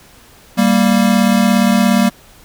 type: tone pair together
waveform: square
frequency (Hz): 196 / 233.1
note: G3 / A#3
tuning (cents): 0 / 0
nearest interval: minor third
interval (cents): 300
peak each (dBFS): -13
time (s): 0.57-2.1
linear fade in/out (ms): 20
effects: pink hiss -44 dBFS RMS until 2.44 s